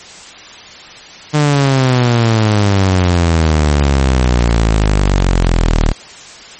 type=exponential sweep; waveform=sawtooth; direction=down; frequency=151.9 to 37.46 Hz; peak=-5 dBFS; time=1.33-5.93 s; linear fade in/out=20 ms; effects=white hiss -34 dBFS RMS until 6.59 s + MP3 32 kbps